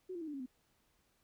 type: tone with pitch steps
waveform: sine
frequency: 370 / 343.2 / 318.4 / 295.4 / 274 / 254.2 Hz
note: F#4 / F4 / D#4 / D4 / C#4 / C4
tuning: 0 / -30 / +40 / +10 / -20 / -50 cents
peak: -40 dBFS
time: 0.09-0.462 s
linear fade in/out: 10 ms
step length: 62 ms
effects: pink hiss -75 dBFS RMS until 1.23 s